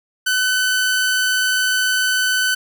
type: tone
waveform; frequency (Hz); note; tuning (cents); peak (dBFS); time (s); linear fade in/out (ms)
sawtooth; 1509; F#6; +34; -12; 0.26-2.55; 10
effects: none